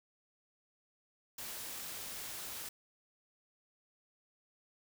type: noise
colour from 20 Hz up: white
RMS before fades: -44 dBFS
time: 1.38-2.69 s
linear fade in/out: 5 ms
effects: none